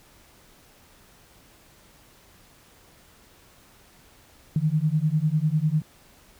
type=beating tone pair; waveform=sine; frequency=149.7 / 159.7 Hz; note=D3 / D#3; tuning=+33 / +45 cents; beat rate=10 Hz; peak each=-23 dBFS; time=4.56-5.82 s; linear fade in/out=2 ms; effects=pink hiss -55 dBFS RMS until 6.39 s

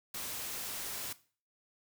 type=noise; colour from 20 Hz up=white; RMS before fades=-40 dBFS; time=0.14-1.13 s; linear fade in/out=5 ms; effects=noise-tail reverb RT60 0.4 s tail -17 dB re dry

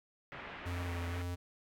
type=low-pass noise; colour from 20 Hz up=white; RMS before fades=-47 dBFS; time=0.32-1.22 s; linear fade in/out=0 ms; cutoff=2400 Hz; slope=24 dB/octave
type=tone with vibrato; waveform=square; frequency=87.31 Hz; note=F2; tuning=in tune; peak=-37 dBFS; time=0.65-1.36 s; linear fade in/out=20 ms; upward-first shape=square; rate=2.1 Hz; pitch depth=18 cents each way
effects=none

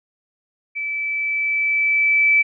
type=tone with level ramp; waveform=sine; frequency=2312 Hz; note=D7; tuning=28 cents flat; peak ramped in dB=-23 to -11 dBFS; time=0.75-2.43 s; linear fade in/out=20 ms; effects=none

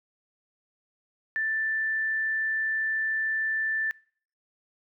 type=tone; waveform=sine; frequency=1767 Hz; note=A6; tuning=7 cents sharp; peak=-25 dBFS; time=1.36-3.91 s; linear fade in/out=0 ms; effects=noise-tail reverb RT60 0.5 s tail -24 dB re dry

